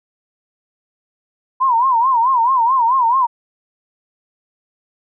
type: tone with vibrato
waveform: sine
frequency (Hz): 987.8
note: B5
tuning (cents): 0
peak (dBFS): -11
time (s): 1.6-3.27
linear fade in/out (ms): 20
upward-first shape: sine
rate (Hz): 4.6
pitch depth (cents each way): 150
effects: none